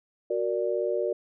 sine chord, Gb augmented, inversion none, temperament equal, 370 / 466.2 / 587.3 Hz, Gb4 / Bb4 / D5, 0 / 0 / 0 cents, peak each -29 dBFS, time 0.3-1.13 s, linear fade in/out 5 ms, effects none

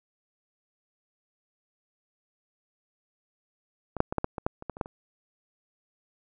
clicks, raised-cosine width 1 ms, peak -19 / -6 / -16 / -11 / -12 / -19 / -11 / -26 / -18 / -27 / -13 / -27 dBFS, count 12, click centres 3.967 / 4.004 / 4.125 / 4.183 / 4.244 / 4.382 / 4.465 / 4.624 / 4.697 / 4.769 / 4.812 / 4.859 s, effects none

